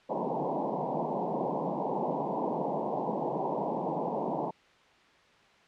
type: band-pass noise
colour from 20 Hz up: white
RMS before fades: -32 dBFS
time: 0.09-4.51 s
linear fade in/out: 10 ms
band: 140 to 980 Hz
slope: 96 dB/octave
effects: white hiss -60 dBFS RMS until 5.67 s + low-pass 3000 Hz 12 dB/octave